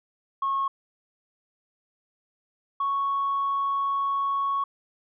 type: tone pair in turn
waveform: sine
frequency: 1092 / 1108.5 Hz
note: C#6 / C#6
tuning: -26 / 0 cents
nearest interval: unison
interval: 26 cents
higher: second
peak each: -22 dBFS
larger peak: neither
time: 0.42-0.68 / 2.8-4.64 s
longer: second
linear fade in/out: 5 ms
effects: tanh soft clip ceiling -19 dBFS